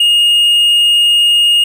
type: tone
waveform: triangle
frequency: 2852 Hz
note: F7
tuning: 36 cents sharp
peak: -5 dBFS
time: 0-1.64 s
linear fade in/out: 5 ms
effects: none